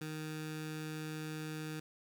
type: tone with notch filter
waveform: 15% pulse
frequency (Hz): 155.4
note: D#3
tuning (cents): -2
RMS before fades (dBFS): -42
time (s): 0.01-1.8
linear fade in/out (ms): 5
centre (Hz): 620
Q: 1.3
effects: none